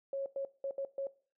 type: tone bursts at uneven times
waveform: sine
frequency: 548 Hz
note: C#5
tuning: 20 cents flat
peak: -33 dBFS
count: 5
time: 0.13-0.26 / 0.36-0.45 / 0.64-0.71 / 0.78-0.85 / 0.98-1.07 s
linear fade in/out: 2 ms
effects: noise-tail reverb RT60 0.4 s tail -19 dB re dry